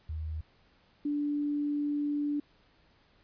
sine tone pair in turn, 78.5 / 291.9 Hz, D#2 / D4, +16 / -10 cents, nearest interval octave + major seventh, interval 2274 cents, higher second, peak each -33 / -28 dBFS, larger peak second, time 0.09-0.41 / 1.05-2.4 s, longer second, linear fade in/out 5 ms, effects pink hiss -65 dBFS RMS until 3.23 s + resampled to 11025 Hz

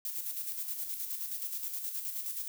violet noise with tremolo, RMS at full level -36 dBFS, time 0.05-2.48 s, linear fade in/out 2 ms, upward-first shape square, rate 9.5 Hz, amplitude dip 45%, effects none

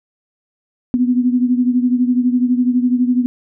sine beating tone pair, 245.9 / 257.9 Hz, B3 / C4, -7 / -25 cents, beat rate 12 Hz, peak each -13 / -18 dBFS, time 0.94-3.26 s, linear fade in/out 0 ms, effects none

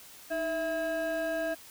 sine tone with frequency modulation, 657 Hz, E5, 6 cents flat, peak -26 dBFS, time 0.3-1.55 s, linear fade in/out 20 ms, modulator 969 Hz, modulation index 0.83, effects tanh soft clip ceiling -28 dBFS + white hiss -51 dBFS RMS until 1.7 s

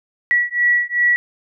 sine beating tone pair, 1935 / 1937.6 Hz, B6 / B6, -36 / -34 cents, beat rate 2.6 Hz, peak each -17 dBFS, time 0.31-1.16 s, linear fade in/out 0 ms, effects none

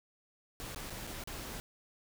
pink noise with dropouts, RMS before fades -43 dBFS, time 0.6-1.6 s, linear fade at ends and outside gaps 0 ms, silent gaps 0.747-0.76 / 0.898-0.904 / 1.068-1.073 / 1.238-1.274 s, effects none

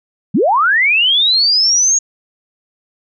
sine linear sweep, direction up, 147.4 to 6680 Hz, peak -9 dBFS, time 0.34-1.99 s, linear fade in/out 10 ms, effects none

